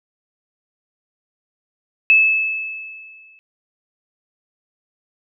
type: tone with exponential decay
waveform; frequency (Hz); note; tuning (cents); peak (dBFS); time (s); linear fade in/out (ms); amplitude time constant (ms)
sine; 2609; E7; -18; -7; 2.1-3.39; 0; 280
effects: none